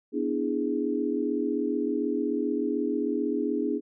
sine chord, E dominant seventh, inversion second, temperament equal, 246.9 / 293.7 / 329.6 / 415.3 Hz, B3 / D4 / E4 / G#4, 0 / 0 / 0 / 0 cents, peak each -31 / -29 / -32 / -30 dBFS, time 0.12-3.81 s, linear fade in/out 50 ms, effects none

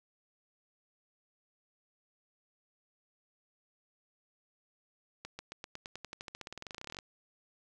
accelerating click train, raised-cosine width 0.2 ms, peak -25 dBFS, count 29, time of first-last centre 5.25-6.988 s, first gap 140 ms, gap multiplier 0.93, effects none

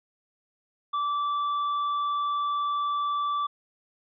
sine tone with tanh clipping, 1162 Hz, D6, 19 cents flat, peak -26 dBFS, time 0.93-3.47 s, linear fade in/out 10 ms, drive 6 dB, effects resampled to 11025 Hz

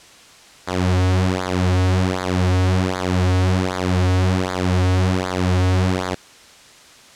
sawtooth tone with flanger, 92 Hz, F#2, 9 cents flat, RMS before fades -18 dBFS, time 0.67-6.15 s, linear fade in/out 10 ms, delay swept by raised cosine 0.35 to 5.15 ms, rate 1.3 Hz, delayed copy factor -0.95, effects white hiss -45 dBFS RMS until 7.15 s + low-pass 7000 Hz 12 dB/octave

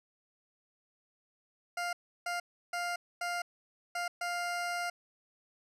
20% pulse tone bursts at uneven times, 701 Hz, F5, 6 cents sharp, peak -28 dBFS, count 6, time 1.77-1.93 / 2.26-2.4 / 2.73-2.96 / 3.21-3.42 / 3.95-4.08 / 4.21-4.9 s, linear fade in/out 5 ms, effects low-pass 10000 Hz 12 dB/octave

